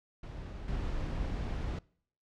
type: noise with level steps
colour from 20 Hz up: brown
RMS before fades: -42 / -35 dBFS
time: 0.23-1.79 s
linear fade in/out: 5 ms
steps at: 0.68 s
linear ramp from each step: 2 ms
effects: noise-tail reverb RT60 0.6 s tail -24 dB re dry + low-pass 5000 Hz 12 dB/octave